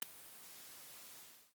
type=noise with ADSR envelope; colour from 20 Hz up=white; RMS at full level=-32 dBFS; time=0.02-1.54 s; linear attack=4 ms; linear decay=8 ms; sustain=-23 dB; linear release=370 ms; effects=high-pass 100 Hz 12 dB/octave + Opus 32 kbps